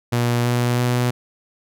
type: tone with pitch steps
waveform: sawtooth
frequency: 120 / 121.46 / 122.95 Hz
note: B2 / B2 / B2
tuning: -49 / -28 / -7 cents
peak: -13 dBFS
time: 0.12-1.11 s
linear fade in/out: 10 ms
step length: 330 ms
effects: none